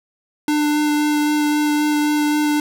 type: tone with vibrato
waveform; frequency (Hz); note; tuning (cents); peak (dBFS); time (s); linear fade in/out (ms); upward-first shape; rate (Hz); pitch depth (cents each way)
square; 298.4; D4; +28; -16; 0.48-2.6; 2; sine; 3.8; 10
effects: none